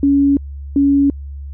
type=tone pair in turn; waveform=sine; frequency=280.3 / 280.3 Hz; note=C#4 / C#4; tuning=+19 / +19 cents; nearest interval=unison; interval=0 cents; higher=neither; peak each=-9 dBFS; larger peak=neither; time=0.03-0.37 / 0.76-1.1 s; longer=neither; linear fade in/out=2 ms; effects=added 70 Hz sine -26 dBFS peak until 1.53 s